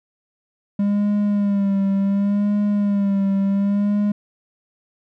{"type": "tone with vibrato", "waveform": "triangle", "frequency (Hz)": 201, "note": "G3", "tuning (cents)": 44, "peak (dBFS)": -14, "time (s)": [0.79, 4.12], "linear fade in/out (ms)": 5, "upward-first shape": "sine", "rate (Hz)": 0.69, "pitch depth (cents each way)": 45, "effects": []}